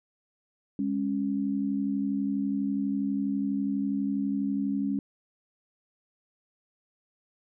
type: tone pair together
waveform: sine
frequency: 203.6 / 275.8 Hz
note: G#3 / C#4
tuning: -34 / -9 cents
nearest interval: perfect fourth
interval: 525 cents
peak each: -29 / -28 dBFS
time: 0.79-4.99 s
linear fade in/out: 2 ms
effects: none